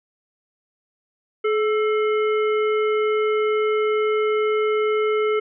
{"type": "harmonic tone with a mistuned harmonic", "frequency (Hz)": 427.8, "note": "A4", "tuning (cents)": -49, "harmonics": [1, 3, 5, 7], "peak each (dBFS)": [-18, -27, -30, -38], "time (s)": [1.44, 5.4], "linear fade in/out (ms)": 10, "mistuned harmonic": 3, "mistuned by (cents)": 56, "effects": []}